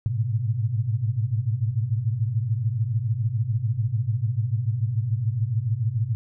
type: tone cluster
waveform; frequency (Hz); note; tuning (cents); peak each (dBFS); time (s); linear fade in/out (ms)
sine; 105.3 / 112.2 / 125.6; G#2 / A2 / B2; +24 / +34 / +30; -26; 0.06-6.15; 0
effects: none